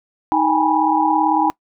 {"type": "tone cluster", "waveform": "sine", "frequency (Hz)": [313.4, 800, 838, 977], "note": ["D#4", "G5", "G#5", "B5"], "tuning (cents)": [13, 35, 15, -19], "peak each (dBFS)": -19, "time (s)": [0.32, 1.5], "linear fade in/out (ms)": 0, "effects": ["noise-tail reverb RT60 0.1 s tail -24 dB re dry"]}